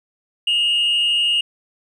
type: tone with frequency modulation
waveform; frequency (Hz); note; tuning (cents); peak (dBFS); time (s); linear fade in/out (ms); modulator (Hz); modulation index
sine; 2852; F7; +36; -13; 0.47-1.41; 5; 165; 0.39
effects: tanh soft clip ceiling -13 dBFS + 9-bit